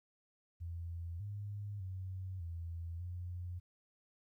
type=tone with pitch steps; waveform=sine; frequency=84.9 / 102.4 / 93.6 / 84.2 / 88.7 Hz; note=F2 / G#2 / F#2 / E2 / F2; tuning=-48 / -24 / +20 / +37 / +27 cents; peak=-40 dBFS; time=0.6-3.6 s; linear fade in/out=20 ms; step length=600 ms; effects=13-bit